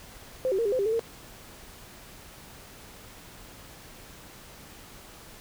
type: tone with pitch steps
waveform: sine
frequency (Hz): 517 / 382.4 / 462.2 / 404.4 / 513 / 397.5 / 441.5 / 458.7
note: C5 / G4 / A#4 / G#4 / C5 / G4 / A4 / A#4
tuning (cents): -21 / -43 / -15 / -46 / -34 / +24 / +6 / -28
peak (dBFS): -23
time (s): 0.45-0.994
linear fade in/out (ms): 0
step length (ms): 68
effects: pink hiss -48 dBFS RMS until 5.4 s